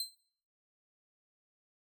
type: tone with exponential decay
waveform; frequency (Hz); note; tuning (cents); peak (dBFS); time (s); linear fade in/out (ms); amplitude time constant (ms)
sawtooth; 4117; C8; -29; -28; 0-0.15; 2; 32
effects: noise-tail reverb RT60 0.6 s tail -20 dB re dry